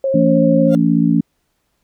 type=tone with vibrato; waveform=sine; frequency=538 Hz; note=C5; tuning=48 cents sharp; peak=-14 dBFS; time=0.04-0.75 s; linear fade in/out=2 ms; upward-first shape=triangle; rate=13 Hz; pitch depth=20 cents each way
type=harmonic tone; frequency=56.6 Hz; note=A1; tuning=50 cents sharp; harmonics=3 / 4 / 5; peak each=-15 / -15 / -15 dBFS; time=0.14-1.21 s; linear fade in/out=5 ms
type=tone with exponential growth; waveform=30% pulse; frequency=699 Hz; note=F5; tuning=1 cent sharp; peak=-22 dBFS; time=0.65-0.75 s; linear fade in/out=0 ms; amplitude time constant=20 ms
effects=pink hiss -67 dBFS RMS until 1.83 s